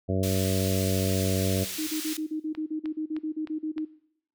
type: harmonic tone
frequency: 94.7 Hz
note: F#2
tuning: 41 cents sharp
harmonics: 1 / 2 / 3 / 4 / 5 / 6 / 7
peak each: -27 / -30 / -32 / -33 / -34 / -35 / -35 dBFS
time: 0.08-1.65 s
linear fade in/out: 20 ms
type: high-pass noise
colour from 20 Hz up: pink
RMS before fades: -35 dBFS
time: 0.23-2.17 s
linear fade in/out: 2 ms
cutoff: 2900 Hz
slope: 12 dB/octave
type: tone bursts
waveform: sine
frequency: 311.1 Hz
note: D#4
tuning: in tune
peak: -28 dBFS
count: 16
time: 1.78-3.852 s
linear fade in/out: 10 ms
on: 92 ms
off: 40 ms
type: click train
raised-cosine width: 0.3 ms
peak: -27 dBFS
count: 5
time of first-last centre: 2.55-3.781 s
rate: 3.25 Hz
effects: noise-tail reverb RT60 0.7 s tail -18 dB re dry